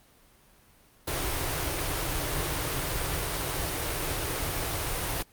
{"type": "band-stop noise", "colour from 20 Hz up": "pink", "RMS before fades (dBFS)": -30, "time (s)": [1.07, 5.23], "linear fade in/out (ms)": 10, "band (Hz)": [170, 270], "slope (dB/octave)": 96, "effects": ["pink hiss -59 dBFS RMS until 5.32 s", "Opus 32 kbps"]}